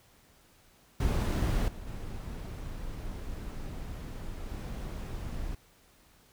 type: noise with level steps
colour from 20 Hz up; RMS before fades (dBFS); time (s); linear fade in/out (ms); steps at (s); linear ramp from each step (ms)
brown; -27 / -42 / -39 / -37; 1-5.55; 5; 1.68 / 1.87 / 4.49; 2
effects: pink hiss -62 dBFS RMS until 6.32 s